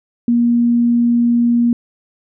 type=tone; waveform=sine; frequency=237.4 Hz; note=A#3; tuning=32 cents sharp; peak=-10 dBFS; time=0.28-1.73 s; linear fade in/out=2 ms; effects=none